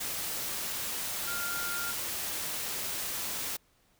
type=tone in noise; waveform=sine; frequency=1400 Hz; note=F6; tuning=4 cents sharp; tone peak=-35 dBFS; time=1.27-1.92 s; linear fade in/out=10 ms; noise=white; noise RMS=-35 dBFS; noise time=0-3.57 s; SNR=-3 dB; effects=pink hiss -68 dBFS RMS until 3.99 s